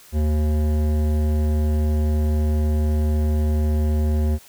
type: tone with hard clipping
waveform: triangle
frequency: 76 Hz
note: D#2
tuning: 40 cents flat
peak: -19 dBFS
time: 0.12-4.39 s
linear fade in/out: 50 ms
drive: 18 dB
effects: white hiss -48 dBFS RMS until 4.48 s